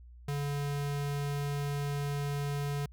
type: tone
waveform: square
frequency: 143.2 Hz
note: D3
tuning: 43 cents flat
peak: -32 dBFS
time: 0.28-2.86 s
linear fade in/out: 5 ms
effects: added 60 Hz sine -49 dBFS peak until 2.92 s